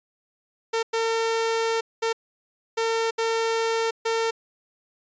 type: tone bursts at uneven times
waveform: sawtooth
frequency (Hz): 453.5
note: A#4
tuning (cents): -48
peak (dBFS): -18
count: 6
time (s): 0.73-0.83 / 0.93-1.81 / 2.02-2.13 / 2.77-3.11 / 3.18-3.91 / 4.05-4.31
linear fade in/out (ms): 10
effects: resampled to 16000 Hz